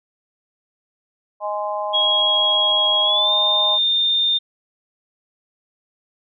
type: harmonic tone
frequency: 207.7 Hz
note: G#3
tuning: in tune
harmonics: 3 / 4 / 5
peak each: -25 / -26 / -27 dBFS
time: 1.4-3.79 s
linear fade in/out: 50 ms
type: tone with pitch glide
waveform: sine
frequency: 3302 to 3622 Hz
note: G#7 to A7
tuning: -11 to +49 cents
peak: -15 dBFS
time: 1.93-4.39 s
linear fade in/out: 20 ms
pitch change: +160 cents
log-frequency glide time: 3.03-3.32 s
effects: none